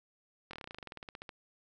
slowing click train, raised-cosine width 0.3 ms, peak -28 dBFS, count 19, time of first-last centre 0.51-1.292 s, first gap 23 ms, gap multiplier 1.07, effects none

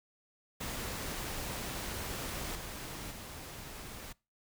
pink noise with level steps, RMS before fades -39 / -43 / -46 dBFS, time 0.6-4.13 s, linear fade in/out 10 ms, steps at 2.55 / 3.11 s, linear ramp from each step 2 ms, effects noise-tail reverb RT60 0.3 s tail -24 dB re dry

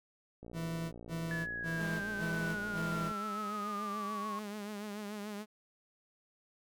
click train, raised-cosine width 2 ms, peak -35 dBFS, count 158, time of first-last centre 0.43-3.114 s, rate 58.5 Hz
40% pulse tone bursts, 164.81 Hz, E3, in tune, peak -35 dBFS, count 5, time 0.53-3.12 s, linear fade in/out 50 ms, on 390 ms, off 160 ms
sine linear sweep, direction down, 1724 to 1084 Hz, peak -37 dBFS, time 1.31-4.39 s, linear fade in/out 0 ms
sawtooth tone with vibrato, 207.7 Hz, G#3, in tune, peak -36 dBFS, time 1.77-5.46 s, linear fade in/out 50 ms, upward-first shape triangle, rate 6.9 Hz, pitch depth 67 cents each way
effects none

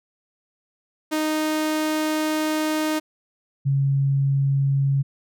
sawtooth / sine tone pair in turn, 309.8 / 138 Hz, D#4 / C#3, -7 / -7 cents, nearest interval octave + major second, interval 1400 cents, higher first, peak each -17 dBFS, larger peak neither, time 1.11-3 / 3.65-5.03 s, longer first, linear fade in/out 20 ms, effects none

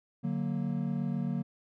triangle chord, D augmented, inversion none, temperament equal, 146.83 / 185 / 233.1 Hz, D3 / F#3 / A#3, 0 / 0 / 0 cents, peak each -32 dBFS, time 0.23-1.43 s, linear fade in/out 20 ms, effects none

